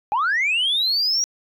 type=linear sweep; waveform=sine; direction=up; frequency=784 to 5750 Hz; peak=-16 dBFS; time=0.12-1.24 s; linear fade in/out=0 ms; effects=tanh soft clip ceiling -15 dBFS